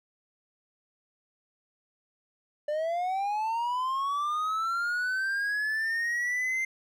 triangle linear sweep, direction up, 587.3 to 2093 Hz, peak -25 dBFS, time 2.68-6.65 s, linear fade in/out 5 ms, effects none

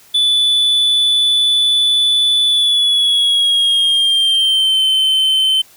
triangle tone with pitch glide, 3476 to 3079 Hz, A7 to G7, -22 to -32 cents, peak -9 dBFS, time 0.14-5.62 s, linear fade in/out 10 ms, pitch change -210 cents, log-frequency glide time 2.45-4.83 s, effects white hiss -46 dBFS RMS until 5.76 s

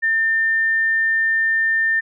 sine tone, 1800 Hz, A6, 39 cents sharp, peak -15 dBFS, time 0.02-2.01 s, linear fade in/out 20 ms, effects none

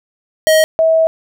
square / sine tone pair in turn, 630 / 646.6 Hz, D#5 / E5, +21 / -34 cents, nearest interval unison, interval 45 cents, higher second, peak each -8 dBFS, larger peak neither, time 0.47-0.64 / 0.79-1.07 s, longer second, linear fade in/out 0 ms, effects none

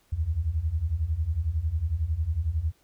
sine beating tone pair, 73.2 / 84.2 Hz, D2 / E2, -5 / +37 cents, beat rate 11 Hz, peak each -29 / -26 dBFS, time 0.12-2.72 s, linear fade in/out 10 ms, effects pink hiss -65 dBFS RMS until 2.83 s

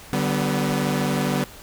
sawtooth chord, G major, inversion second, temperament equal with one note detuned, 146.83 / 191.52 / 246.9 Hz, D3 / G3 / B3, 0 / -40 / 0 cents, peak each -21 dBFS, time 0.13-1.44 s, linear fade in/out 0 ms, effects pink hiss -43 dBFS RMS until 1.62 s

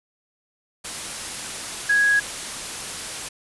sine tone in noise, 1659 Hz, G#6, 2 cents flat, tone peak -15 dBFS, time 1.89-2.2 s, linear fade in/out 10 ms, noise white, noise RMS -31 dBFS, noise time 0.84-3.29 s, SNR +13 dB, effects resampled to 24000 Hz

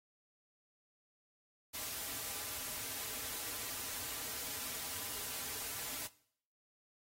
white noise with comb filter, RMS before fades -42 dBFS, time 1.73-6.08 s, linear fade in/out 20 ms, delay 5.5 ms, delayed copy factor -0.55, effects noise-tail reverb RT60 0.6 s tail -19 dB re dry + AAC 48 kbps

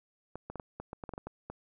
clicks, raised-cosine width 1 ms, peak -26 dBFS, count 12, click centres 0.356 / 0.5 / 0.557 / 0.598 / 0.8 / 0.931 / 1.038 / 1.092 / 1.137 / 1.179 / 1.27 / 1.5 s, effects none

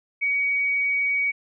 sine tone, 2256 Hz, C#7, 30 cents sharp, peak -20 dBFS, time 0.21-1.32 s, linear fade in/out 20 ms, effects none

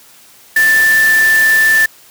sine tone in noise, 1767 Hz, A6, 7 cents sharp, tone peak -7 dBFS, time 0.56-1.86 s, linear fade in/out 5 ms, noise white, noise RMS -21 dBFS, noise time 0.56-1.86 s, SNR +11 dB, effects white hiss -43 dBFS RMS until 2.1 s + high-pass 80 Hz 12 dB/octave

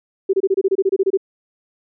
sine tone bursts, 385.6 Hz, G4, 28 cents flat, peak -12 dBFS, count 13, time 0.29-1.174 s, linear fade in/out 10 ms, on 44 ms, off 26 ms, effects none

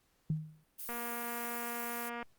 sine tone with exponential decay, 155.56 Hz, D#3, in tune, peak -27 dBFS, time 0.3-0.64 s, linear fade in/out 2 ms, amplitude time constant 72 ms
violet noise, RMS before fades -42 dBFS, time 0.78-2.1 s, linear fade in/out 20 ms
click train, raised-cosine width 0.5 ms, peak -27 dBFS, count 318, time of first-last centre 0.89-2.228 s, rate 237 Hz
effects pink hiss -73 dBFS RMS until 2.38 s + Opus 48 kbps

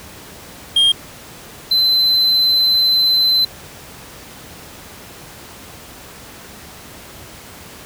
triangle tone pair in turn, 3220 / 4057 Hz, G7 / B7, +46 / +46 cents, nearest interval major third, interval 400 cents, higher second, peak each -8 / -10 dBFS, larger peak first, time 0.76-0.92 / 1.71-3.45 s, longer second, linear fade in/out 5 ms, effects pink hiss -37 dBFS RMS until 7.85 s + high-pass 60 Hz 12 dB/octave

